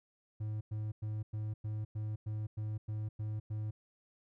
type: tone bursts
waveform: triangle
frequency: 107.3 Hz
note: A2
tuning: 43 cents flat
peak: -33 dBFS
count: 11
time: 0.4-3.71 s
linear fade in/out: 10 ms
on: 210 ms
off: 100 ms
effects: none